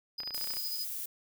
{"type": "tone with tremolo", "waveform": "triangle", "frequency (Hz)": 4978, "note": "D#8", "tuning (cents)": 0, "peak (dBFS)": -33, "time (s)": [0.18, 0.85], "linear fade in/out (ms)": 5, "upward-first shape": "sine", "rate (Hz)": 13, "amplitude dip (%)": 60}
{"type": "clicks", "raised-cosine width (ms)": 0.3, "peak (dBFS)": -28, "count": 12, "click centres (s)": [0.203, 0.234, 0.275, 0.307, 0.346, 0.379, 0.412, 0.443, 0.473, 0.506, 0.537, 0.569]}
{"type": "noise", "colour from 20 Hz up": "violet", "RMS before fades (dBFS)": -38, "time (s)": [0.34, 1.06], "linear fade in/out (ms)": 5}
{"effects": []}